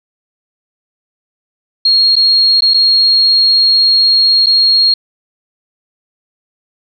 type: tone with dropouts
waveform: sine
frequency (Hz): 4271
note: C8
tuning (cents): +35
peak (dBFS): -6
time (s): 1.85-4.94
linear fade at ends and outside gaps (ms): 5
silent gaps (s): 2.156-2.164 / 2.607-2.621 / 2.737-2.742 / 4.461-4.467
effects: none